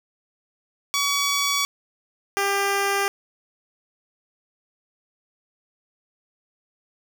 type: tone pair in turn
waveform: 10% pulse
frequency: 1133 / 397.9 Hz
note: C#6 / G4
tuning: +37 / +26 cents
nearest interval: octave + tritone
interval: 1811 cents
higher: first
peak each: -12 dBFS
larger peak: neither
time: 0.94-1.65 / 2.37-3.08 s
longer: neither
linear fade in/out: 0 ms
effects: none